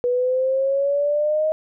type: exponential sweep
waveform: sine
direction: up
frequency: 486.6 to 629 Hz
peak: -17 dBFS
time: 0.04-1.52 s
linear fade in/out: 0 ms
effects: none